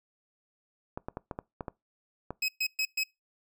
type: clicks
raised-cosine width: 1 ms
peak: -21 dBFS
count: 8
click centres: 0.975 / 1.085 / 1.171 / 1.312 / 1.389 / 1.608 / 1.682 / 2.306 s
type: tone bursts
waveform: 25% pulse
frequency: 2549 Hz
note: D#7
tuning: 41 cents sharp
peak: -23 dBFS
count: 4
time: 2.42-3.036 s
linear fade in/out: 5 ms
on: 64 ms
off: 120 ms
effects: noise-tail reverb RT60 0.2 s tail -23 dB re dry